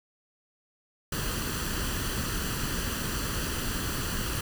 pink noise with comb filter, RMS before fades -31 dBFS, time 1.12-4.41 s, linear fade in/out 5 ms, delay 0.67 ms, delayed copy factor +0.6, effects none

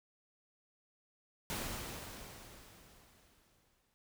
pink noise with exponential decay, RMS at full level -38 dBFS, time 1.5-3.94 s, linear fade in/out 0 ms, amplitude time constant 530 ms, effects none

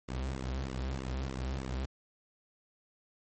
sawtooth tone with flanger, 65.41 Hz, C2, in tune, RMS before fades -36 dBFS, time 0.08-1.86 s, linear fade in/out 10 ms, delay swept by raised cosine 1.2 to 7 ms, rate 3.2 Hz, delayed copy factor -0.85, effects MP3 32 kbps

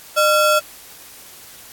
square ring-modulated tone, 990 Hz, B5, 4 cents sharp, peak -10 dBFS, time 0.16-0.6 s, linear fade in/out 20 ms, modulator 382 Hz, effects white hiss -41 dBFS RMS until 1.72 s + AAC 64 kbps

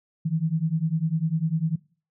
sine beating tone pair, 155.56 / 165.56 Hz, D#3 / E3, 0 / +8 cents, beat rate 10 Hz, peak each -25 dBFS, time 0.25-1.76 s, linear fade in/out 10 ms, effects noise-tail reverb RT60 0.4 s tail -22 dB re dry

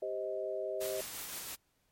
sine chord, C minor, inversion second, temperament just, 392.4 / 523.3 / 627.9 Hz, G4 / C5 / Eb5, +2 / 0 / +16 cents, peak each -39 / -40 / -37 dBFS, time 0.02-1.01 s, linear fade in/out 5 ms
white noise with tremolo, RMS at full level -41 dBFS, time 0.8-1.56 s, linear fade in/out 20 ms, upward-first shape sine, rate 5.8 Hz, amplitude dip 30%
effects pink hiss -75 dBFS RMS until 1.91 s + MP3 64 kbps

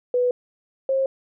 sine tone pair in turn, 494.1 / 535.3 Hz, B4 / C5, +1 / +39 cents, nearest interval minor second, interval 138 cents, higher second, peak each -17 / -18 dBFS, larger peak first, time 0.14-0.31 / 0.89-1.06 s, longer neither, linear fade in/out 2 ms, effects none

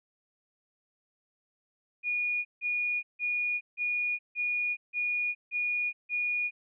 sine tone bursts, 2446 Hz, D#7, 30 cents flat, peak -27 dBFS, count 8, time 2.03-6.51 s, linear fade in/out 50 ms, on 420 ms, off 160 ms, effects none

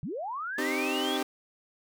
sine linear sweep, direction up, 120 to 3452 Hz, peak -32 dBFS, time 0.03-1.17 s, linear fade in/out 0 ms
sawtooth chord, C minor, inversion none, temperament equal with one note detuned, 261.6 / 307 / 392 Hz, C4 / Eb4 / G4, 0 / -23 / 0 cents, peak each -29 dBFS, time 0.58-1.23 s, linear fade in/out 5 ms
effects none

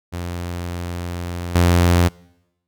sawtooth tone with level steps, 87.31 Hz, F2, in tune, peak -21 / -8 dBFS, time 0.12-2.09 s, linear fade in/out 20 ms, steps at 1.55 s, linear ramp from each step 5 ms, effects noise-tail reverb RT60 0.9 s tail -25 dB re dry

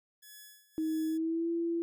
5% pulse tone with tremolo, 1700 Hz, G#6, 40 cents sharp, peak -38 dBFS, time 0.22-1.18 s, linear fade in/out 10 ms, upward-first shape sine, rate 1.6 Hz, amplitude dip 85%
sine tone with pitch glide, 316.1 to 336.8 Hz, D#4 to E4, +27 to +37 cents, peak -29 dBFS, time 0.78-1.82 s, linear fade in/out 0 ms, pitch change +110 cents, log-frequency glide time 1.07-1.5 s
effects none

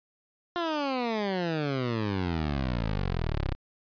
15% pulse exponential sweep, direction down, 354.2 to 31.06 Hz, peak -21 dBFS, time 0.56-3.55 s, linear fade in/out 0 ms, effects resampled to 11025 Hz

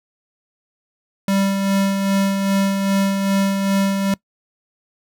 square tone with tremolo, 196 Hz, G3, in tune, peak -15 dBFS, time 1.28-4.14 s, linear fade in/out 2 ms, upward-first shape sine, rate 2.5 Hz, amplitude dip 40%, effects noise-tail reverb RT60 0.1 s tail -23 dB re dry

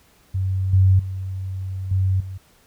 sine tone with level steps, 94.7 Hz, F#2, 41 cents sharp, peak -19 / -11 / -25 / -16 / -29 dBFS, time 0.34-2.38 s, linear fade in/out 10 ms, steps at 0.73 / 0.99 / 1.91 / 2.2 s, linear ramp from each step 5 ms, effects pink hiss -56 dBFS RMS until 2.66 s

